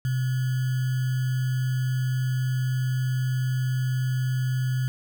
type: tone with sample-and-hold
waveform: sine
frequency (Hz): 128.3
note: C3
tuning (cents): -34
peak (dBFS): -22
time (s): 0.05-4.88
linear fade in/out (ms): 0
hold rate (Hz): 1575
effects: none